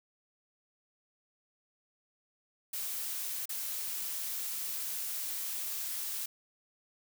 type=noise with dropouts; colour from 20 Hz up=blue; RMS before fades=-37 dBFS; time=2.73-6.26 s; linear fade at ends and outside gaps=5 ms; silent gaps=3.456-3.492 s; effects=none